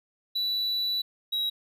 triangle tone pair in turn, 3951 / 3854 Hz, B7 / B7, 0 / -43 cents, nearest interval unison, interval 43 cents, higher first, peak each -24 dBFS, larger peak neither, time 0.35-1.02 / 1.32-1.5 s, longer first, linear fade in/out 10 ms, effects none

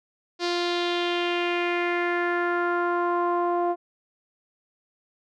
sawtooth tone with low-pass filter sweep, 349.2 Hz, F4, in tune, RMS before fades -25 dBFS, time 0.39-3.76 s, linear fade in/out 50 ms, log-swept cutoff 4700 to 820 Hz, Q 3.1, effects none

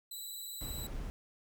10% pulse tone with vibrato, 3951 Hz, B7, in tune, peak -35 dBFS, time 0.11-0.87 s, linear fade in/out 5 ms, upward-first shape sine, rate 20 Hz, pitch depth 37 cents each way
brown noise, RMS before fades -41 dBFS, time 0.61-1.1 s, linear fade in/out 0 ms
effects none

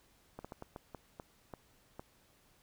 slowing click train, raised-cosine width 1 ms, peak -30 dBFS, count 9, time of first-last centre 0.39-1.995 s, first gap 56 ms, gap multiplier 1.35, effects pink hiss -68 dBFS RMS until 2.62 s

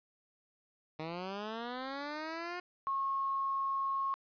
10% pulse linear sweep, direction up, 153.6 to 360 Hz, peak -30 dBFS, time 0.99-2.6 s, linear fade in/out 5 ms
sine tone, 1088 Hz, C#6, 33 cents flat, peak -31 dBFS, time 2.87-4.14 s, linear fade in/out 0 ms
effects resampled to 11025 Hz + 11-bit

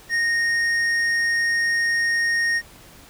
triangle tone with hard clipping, 1856 Hz, A#6, 8 cents flat, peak -20 dBFS, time 0.09-2.62 s, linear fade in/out 50 ms, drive 11 dB, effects pink hiss -47 dBFS RMS until 3.09 s

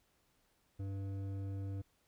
sine tone with hard clipping, 97.9 Hz, G2, 2 cents flat, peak -40 dBFS, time 0.79-1.82 s, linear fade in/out 10 ms, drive 10 dB, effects pink hiss -75 dBFS RMS until 2.07 s

